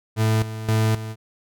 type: tone with tremolo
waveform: 40% pulse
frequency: 110 Hz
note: A2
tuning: in tune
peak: -16 dBFS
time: 0.16-1.16 s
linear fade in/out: 50 ms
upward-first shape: square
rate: 1.9 Hz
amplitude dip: 75%
effects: none